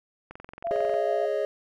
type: click train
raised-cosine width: 0.5 ms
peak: -26 dBFS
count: 15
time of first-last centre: 0.31-0.941 s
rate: 22.2 Hz
type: tone with tremolo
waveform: sine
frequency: 679 Hz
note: F5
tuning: 49 cents flat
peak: -26 dBFS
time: 0.64-1.26 s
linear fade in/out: 10 ms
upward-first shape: sine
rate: 6.8 Hz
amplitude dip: 25%
type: chord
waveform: triangle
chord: Ab suspended fourth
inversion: none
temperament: just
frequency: 415.3 / 553.7 / 623 Hz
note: Ab4 / Db5 / Eb5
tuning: 0 / -2 / +2 cents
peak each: -27 dBFS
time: 0.71-1.45 s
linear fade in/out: 0 ms
effects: none